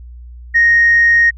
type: tone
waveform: sine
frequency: 1864.7 Hz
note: A#6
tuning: in tune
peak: -6 dBFS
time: 0.54-1.31 s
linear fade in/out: 20 ms
effects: tanh soft clip ceiling -2 dBFS + added 60 Hz sine -31 dBFS peak until 1.37 s